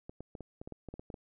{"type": "clicks", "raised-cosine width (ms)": 2, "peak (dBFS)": -30, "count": 12, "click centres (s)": [0.095, 0.206, 0.352, 0.407, 0.615, 0.675, 0.723, 0.887, 0.94, 0.995, 1.102, 1.142], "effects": []}